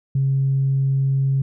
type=tone; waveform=sine; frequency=135.7 Hz; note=C#3; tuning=36 cents flat; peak=-15 dBFS; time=0.15-1.42 s; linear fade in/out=5 ms; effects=tanh soft clip ceiling -11 dBFS

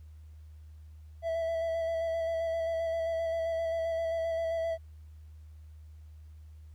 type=tone with vibrato; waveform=triangle; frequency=659.3 Hz; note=E5; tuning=in tune; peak=-27 dBFS; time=1.22-4.78 s; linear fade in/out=50 ms; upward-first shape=square; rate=7.6 Hz; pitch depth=15 cents each way; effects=added 77 Hz sine -47 dBFS peak until 6.74 s + pink hiss -72 dBFS RMS until 6.74 s

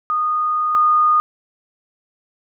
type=tone pair in turn; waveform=sine; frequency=1232 / 1227.6 Hz; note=D#6 / D#6; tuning=-17 / -24 cents; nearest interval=unison; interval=7 cents; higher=first; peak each=-16 / -11 dBFS; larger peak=second; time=0.1-0.75 / 0.75-1.2 s; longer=first; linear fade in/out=0 ms; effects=none

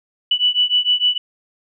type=beating tone pair; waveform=sine; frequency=2960 / 2966.6 Hz; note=F#7 / F#7; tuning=0 / +4 cents; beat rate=6.6 Hz; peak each=-17 dBFS; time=0.31-1.18 s; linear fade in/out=5 ms; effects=none

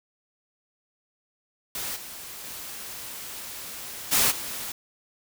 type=noise with level steps; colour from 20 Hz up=white; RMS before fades=-32 / -40 / -38 / -21 / -34 dBFS; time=1.75-4.72 s; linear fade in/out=2 ms; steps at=1.95 / 2.43 / 4.11 / 4.3 s; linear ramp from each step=20 ms; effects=none

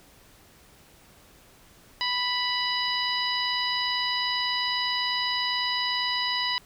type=harmonic tone; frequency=987.8 Hz; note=B5; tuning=in tune; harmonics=1 / 2 / 3 / 4 / 5; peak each=-31 / -31 / -31 / -31 / -31 dBFS; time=2.01-6.58 s; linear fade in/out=0 ms; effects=pink hiss -55 dBFS RMS until 6.65 s

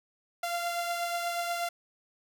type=beating tone pair; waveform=sawtooth; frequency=690 / 698.3 Hz; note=F5 / F5; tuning=-21 / 0 cents; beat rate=8.3 Hz; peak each=-27 / -35 dBFS; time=0.43-1.69 s; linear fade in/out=5 ms; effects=none

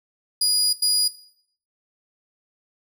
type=tone bursts at uneven times; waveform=25% pulse; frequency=4900 Hz; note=D#8; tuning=27 cents flat; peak=-13 dBFS; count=2; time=0.41-0.73 / 0.82-1.08 s; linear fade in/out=5 ms; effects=noise-tail reverb RT60 0.6 s tail -17 dB re dry

